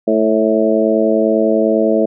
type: harmonic tone with a mistuned harmonic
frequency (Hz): 110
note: A2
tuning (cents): 0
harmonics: 2 / 3 / 4 / 5 / 6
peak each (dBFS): -17 / -17 / -17 / -17 / -17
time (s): 0.07-2.06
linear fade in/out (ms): 10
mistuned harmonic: 6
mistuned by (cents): -20
effects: none